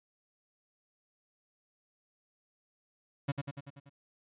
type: tone with echo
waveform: 35% pulse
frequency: 140.4 Hz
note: C#3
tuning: 22 cents sharp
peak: -27 dBFS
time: 3.28-3.32 s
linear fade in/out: 10 ms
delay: 96 ms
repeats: 6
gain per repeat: -4 dB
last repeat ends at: 3.896 s
effects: resampled to 8000 Hz